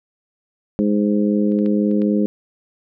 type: harmonic tone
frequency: 103.83 Hz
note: G#2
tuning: in tune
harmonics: 2 / 3 / 4 / 5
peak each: -16 / -21 / -24 / -26 dBFS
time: 0.79-2.26 s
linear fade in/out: 0 ms
type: clicks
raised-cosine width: 0.3 ms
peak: -34 / -29 / -24 / -33 / -24 dBFS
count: 5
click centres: 1.52 / 1.589 / 1.661 / 1.913 / 2.019 s
effects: none